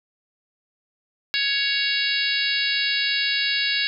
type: harmonic tone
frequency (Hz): 557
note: C#5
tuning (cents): +8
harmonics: 3 / 4 / 5 / 6 / 7 / 8 / 9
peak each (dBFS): -27 / -28 / -27 / -32 / -26 / -28 / -31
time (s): 1.34-3.87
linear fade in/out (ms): 0
effects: none